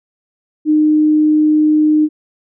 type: tone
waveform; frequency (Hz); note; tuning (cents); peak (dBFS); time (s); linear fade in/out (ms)
sine; 305.7; D#4; -30; -8; 0.65-2.09; 50
effects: none

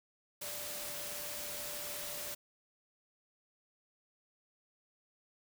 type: tone in noise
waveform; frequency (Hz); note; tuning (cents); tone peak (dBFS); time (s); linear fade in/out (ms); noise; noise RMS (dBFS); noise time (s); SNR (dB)
sine; 588; D5; +2; -50; 0.41-2.35; 10; white; -42; 0.41-2.35; -11
effects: none

